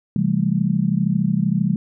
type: chord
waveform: sine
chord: A minor seventh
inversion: first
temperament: just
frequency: 132 / 165 / 198 / 220 Hz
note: C3 / E3 / G3 / A3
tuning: +16 / +2 / +18 / 0 cents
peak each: -25 / -20 / -20 / -25 dBFS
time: 0.16-1.76 s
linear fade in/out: 2 ms
effects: none